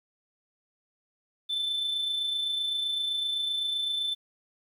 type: tone with amplitude modulation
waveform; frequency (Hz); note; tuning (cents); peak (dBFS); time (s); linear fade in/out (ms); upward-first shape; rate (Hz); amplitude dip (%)
sine; 3529; A7; +4; -23; 1.49-4.15; 20; sine; 27.8; 45
effects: tanh soft clip ceiling -25 dBFS + 10-bit